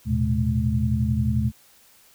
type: tone cluster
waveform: sine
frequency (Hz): 79.3 / 114.9 / 126.2 / 213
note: D#2 / A#2 / B2 / G#3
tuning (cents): +33 / -25 / +38 / +44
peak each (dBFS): -25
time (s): 0.05-1.52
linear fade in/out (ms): 50
effects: white hiss -55 dBFS RMS until 2.14 s